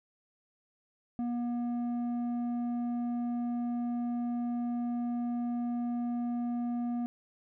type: tone with low-pass filter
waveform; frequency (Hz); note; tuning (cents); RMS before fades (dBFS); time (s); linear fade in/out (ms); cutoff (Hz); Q
square; 240; B3; -49; -33; 1.19-7.06; 0; 550; 1.2
effects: none